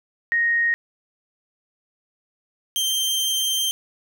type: tone pair in turn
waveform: sine / sawtooth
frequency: 1867 / 3147 Hz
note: A#6 / G7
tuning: +2 / +6 cents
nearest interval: major sixth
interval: 904 cents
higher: second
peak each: -17 dBFS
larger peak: neither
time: 0.32-0.74 / 2.76-3.71 s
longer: second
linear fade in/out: 0 ms
effects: none